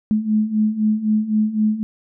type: beating tone pair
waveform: sine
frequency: 212.3 / 216.2 Hz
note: G#3 / A3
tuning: +38 / -30 cents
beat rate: 3.9 Hz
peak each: -21 / -17 dBFS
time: 0.11-1.83 s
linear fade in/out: 0 ms
effects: none